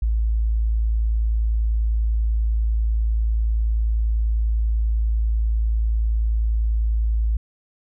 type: tone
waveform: sine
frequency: 55.1 Hz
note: A1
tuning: 3 cents sharp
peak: -17 dBFS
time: 0.02-7.37 s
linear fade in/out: 5 ms
effects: none